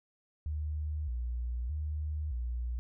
sine tone with vibrato, 67.6 Hz, C#2, 43 cents flat, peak -32 dBFS, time 0.46-2.79 s, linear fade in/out 0 ms, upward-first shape square, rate 0.81 Hz, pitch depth 200 cents each way, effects none

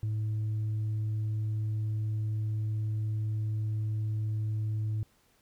sine tone with tanh clipping, 107.9 Hz, A2, 33 cents flat, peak -29 dBFS, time 0.03-5.03 s, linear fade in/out 0 ms, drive 1 dB, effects pink hiss -67 dBFS RMS until 5.41 s

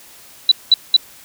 sine tone bursts, 3951 Hz, B7, in tune, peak -5 dBFS, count 3, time 0.49-0.965 s, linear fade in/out 2 ms, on 25 ms, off 200 ms, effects white hiss -43 dBFS RMS until 1.24 s

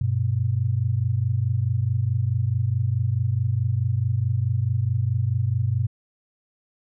sine tone pair together, 97.9 / 122.56 Hz, G2 / B2, -2 / -13 cents, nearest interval major third, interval 389 cents, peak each -23 / -22 dBFS, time 0.01-5.87 s, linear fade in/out 5 ms, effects none

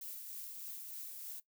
violet noise with tremolo, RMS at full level -45 dBFS, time 0.01-1.4 s, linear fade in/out 5 ms, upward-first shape triangle, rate 3.3 Hz, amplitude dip 35%, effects noise-tail reverb RT60 0.1 s tail -17 dB re dry

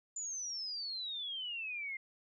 sine exponential sweep, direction down, 7120 to 2093 Hz, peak -38 dBFS, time 0.16-1.97 s, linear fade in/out 5 ms, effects none

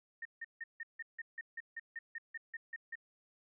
sine tone bursts, 1835 Hz, A#6, 28 cents flat, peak -40 dBFS, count 15, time 0.22-2.955 s, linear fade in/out 5 ms, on 33 ms, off 160 ms, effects none

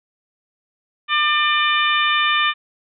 harmonic tone, 598 Hz, D5, 31 cents sharp, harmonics 2 / 3 / 4 / 5 / 6, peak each -19 / -21 / -22 / -23 / -24 dBFS, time 1.08-2.54 s, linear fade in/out 50 ms, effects none

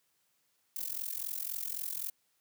violet noise with amplitude modulation, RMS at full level -34 dBFS, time 0.76-2.1 s, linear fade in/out 0 ms, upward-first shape sine, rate 43.8 Hz, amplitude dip 90%, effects white hiss -75 dBFS RMS until 2.4 s + high-pass 80 Hz 12 dB/octave

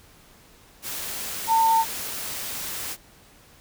sine tone in noise, 902 Hz, A5, 43 cents sharp, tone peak -16 dBFS, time 1.47-1.85 s, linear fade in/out 50 ms, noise white, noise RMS -32 dBFS, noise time 0.82-2.97 s, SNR +13 dB, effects pink hiss -53 dBFS RMS until 3.6 s

